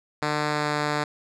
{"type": "tone with pitch glide", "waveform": "5% pulse", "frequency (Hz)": [150, 148.71], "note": ["D3", "D3"], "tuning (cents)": [37, 22], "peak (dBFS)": -12, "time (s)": [0.22, 1.04], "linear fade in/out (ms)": 5, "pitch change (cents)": -15, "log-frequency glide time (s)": [0.42, 0.74], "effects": ["low-pass 6000 Hz 12 dB/octave"]}